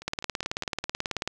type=two click trains; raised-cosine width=0.2 ms; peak=-24 / -11 dBFS; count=5 / 23; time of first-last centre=0.02-0.84 / 0.08-1.276 s; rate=4.88 / 18.4 Hz; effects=none